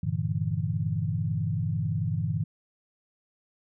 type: chord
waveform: sine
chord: E half-diminished seventh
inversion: first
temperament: equal with one note detuned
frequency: 98 / 115.67 / 146.83 / 164.81 Hz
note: G2 / Bb2 / D3 / E3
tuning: 0 / -13 / 0 / 0 cents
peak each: -31 dBFS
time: 0.03-2.44 s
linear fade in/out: 5 ms
effects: none